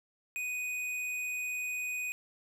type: tone with tanh clipping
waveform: triangle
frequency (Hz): 2489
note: D#7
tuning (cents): 0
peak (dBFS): -35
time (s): 0.36-2.12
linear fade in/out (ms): 0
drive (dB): 17
effects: none